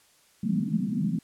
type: band-pass noise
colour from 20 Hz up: pink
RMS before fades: -27 dBFS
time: 0.43-1.19 s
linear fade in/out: 5 ms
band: 170 to 230 Hz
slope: 48 dB/octave
effects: white hiss -61 dBFS RMS until 1.23 s + low-pass 11000 Hz 12 dB/octave